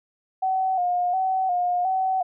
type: tone with vibrato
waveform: sine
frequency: 735 Hz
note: F#5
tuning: 12 cents flat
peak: -20 dBFS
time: 0.42-2.23 s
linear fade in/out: 10 ms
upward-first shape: square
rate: 1.4 Hz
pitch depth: 51 cents each way
effects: none